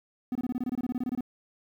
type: tone bursts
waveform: triangle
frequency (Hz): 249.4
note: B3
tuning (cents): +17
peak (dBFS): -25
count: 16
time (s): 0.32-1.208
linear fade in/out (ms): 2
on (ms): 33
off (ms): 24
effects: 10-bit